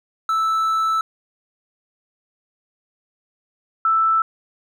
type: tone pair in turn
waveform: triangle / sine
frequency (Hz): 1316 / 1321.6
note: E6 / E6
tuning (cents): -3 / +4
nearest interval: unison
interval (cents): 7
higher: second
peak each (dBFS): -15 / -14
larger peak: second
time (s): 0.29-1.01 / 3.85-4.22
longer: first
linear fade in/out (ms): 2
effects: none